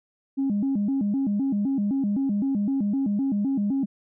sine tone with vibrato, 235.7 Hz, A#3, 19 cents sharp, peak -20 dBFS, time 0.37-3.86 s, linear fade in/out 20 ms, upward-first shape square, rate 3.9 Hz, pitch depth 250 cents each way, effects tanh soft clip ceiling -18 dBFS

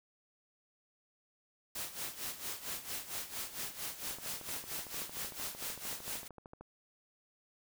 white noise with tremolo, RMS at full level -39 dBFS, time 1.75-6.28 s, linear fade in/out 5 ms, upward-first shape sine, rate 4.4 Hz, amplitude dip 75%
click train, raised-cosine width 1 ms, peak -35 dBFS, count 34, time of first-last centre 4.11-6.61 s, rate 13.2 Hz
effects none

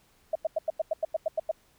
sine tone bursts, 638 Hz, D#5, 43 cents sharp, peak -23 dBFS, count 11, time 0.33-1.514 s, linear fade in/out 5 ms, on 24 ms, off 92 ms, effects pink hiss -64 dBFS RMS until 1.78 s

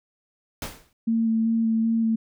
pink noise with exponential decay, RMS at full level -29 dBFS, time 0.62-0.93 s, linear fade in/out 2 ms, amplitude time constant 66 ms
sine tone with vibrato, 225.6 Hz, A3, 44 cents sharp, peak -19 dBFS, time 1.07-2.16 s, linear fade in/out 10 ms, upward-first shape square, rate 2.6 Hz, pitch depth 12 cents each way
effects none

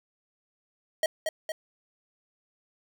square tone with echo, 634 Hz, D#5, 32 cents sharp, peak -23 dBFS, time 1.03-1.06 s, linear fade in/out 2 ms, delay 230 ms, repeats 2, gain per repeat -4 dB, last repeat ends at 1.52 s, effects 10-bit

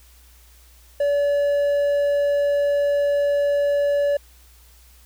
triangle tone, 573 Hz, D5, 43 cents flat, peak -15 dBFS, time 1-4.17 s, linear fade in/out 5 ms, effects added 60 Hz sine -49 dBFS peak until 5.05 s + white hiss -54 dBFS RMS until 5.05 s

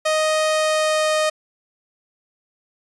sawtooth tone with pitch glide, 623 to 619.1 Hz, D#5 to D#5, +2 to -9 cents, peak -13 dBFS, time 0.05-1.3 s, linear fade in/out 10 ms, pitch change -11 cents, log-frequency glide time 0.47-1.17 s, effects resampled to 24000 Hz

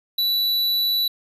square tone, 3951 Hz, B7, in tune, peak -19 dBFS, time 0.18-1.08 s, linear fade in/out 5 ms, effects resampled to 32000 Hz

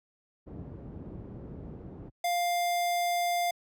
pink low-pass noise, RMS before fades -41 dBFS, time 0.46-2.1 s, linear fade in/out 20 ms, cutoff 370 Hz, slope 12 dB/octave
square tone, 700 Hz, F5, 4 cents sharp, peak -27 dBFS, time 2.24-3.51 s, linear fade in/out 5 ms
effects high-pass 60 Hz 12 dB/octave

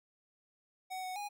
square tone with pitch steps, 748 / 741 / 822 Hz, F#5 / F#5 / G#5, +19 / +2 / -18 cents, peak -39 dBFS, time 0.9-1.29 s, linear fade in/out 20 ms, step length 130 ms, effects none

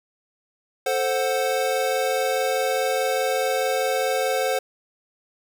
square chord, F# diminished, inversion first, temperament equal with one note detuned, 440 / 524.8 / 740 Hz, A4 / C5 / F#5, 0 / +5 / 0 cents, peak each -28 / -24 / -27 dBFS, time 0.86-4.59 s, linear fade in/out 5 ms, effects none

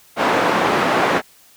white band-pass noise, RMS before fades -17 dBFS, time 0.16-1.22 s, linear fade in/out 50 ms, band 210 to 1200 Hz, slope 12 dB/octave, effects white hiss -50 dBFS RMS until 1.56 s

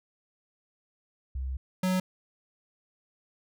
sine / square tone pair in turn, 65.41 / 185.01 Hz, C2 / F#3, 0 / 0 cents, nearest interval octave + tritone, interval 1800 cents, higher second, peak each -30 / -25 dBFS, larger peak second, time 1.35-1.57 / 1.83-2 s, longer first, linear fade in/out 5 ms, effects none

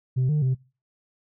sine tone with pitch steps, 128.8 / 150.8 / 130.1 Hz, C3 / D3 / C3, -27 / +46 / -9 cents, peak -17 dBFS, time 0.16-0.55 s, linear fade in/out 20 ms, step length 130 ms, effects noise-tail reverb RT60 0.3 s tail -21 dB re dry + tanh soft clip ceiling -18 dBFS

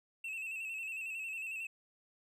triangle tone with vibrato, 2637 Hz, E7, in tune, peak -37 dBFS, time 0.24-1.67 s, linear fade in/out 5 ms, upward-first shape square, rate 11 Hz, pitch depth 45 cents each way, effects none

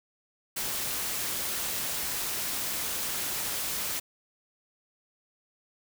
white noise, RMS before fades -32 dBFS, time 0.56-4 s, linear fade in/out 10 ms, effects none

